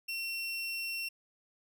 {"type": "tone", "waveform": "30% pulse", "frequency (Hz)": 2720, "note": "F7", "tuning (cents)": -46, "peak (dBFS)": -32, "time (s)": [0.08, 1.09], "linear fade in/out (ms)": 10, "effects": []}